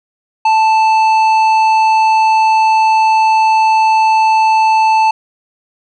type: tone with tanh clipping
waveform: sine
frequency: 880 Hz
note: A5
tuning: in tune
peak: -9 dBFS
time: 0.45-5.11 s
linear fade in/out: 5 ms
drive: 10 dB
effects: none